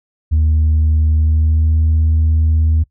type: tone with pitch glide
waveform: sine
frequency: 77.78 to 79.14 Hz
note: D#2 to D#2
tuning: 0 to +30 cents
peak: -8 dBFS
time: 0.31-2.84 s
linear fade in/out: 20 ms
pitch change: +30 cents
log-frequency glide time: 1.16-1.77 s
effects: noise-tail reverb RT60 0.1 s tail -20 dB re dry + tanh soft clip ceiling -8 dBFS